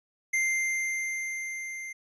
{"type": "tone with level ramp", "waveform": "square", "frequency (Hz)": 2093, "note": "C7", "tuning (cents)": 0, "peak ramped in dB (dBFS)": [-24, -37], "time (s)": [0.33, 1.93], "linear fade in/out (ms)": 10, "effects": ["resampled to 22050 Hz"]}